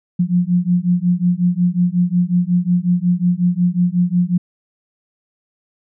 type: beating tone pair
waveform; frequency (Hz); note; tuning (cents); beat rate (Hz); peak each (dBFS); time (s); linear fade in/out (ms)
sine; 174.61 / 180.11; F3 / F#3; 0 / -46; 5.5; -16; 0.19-4.38; 10
effects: none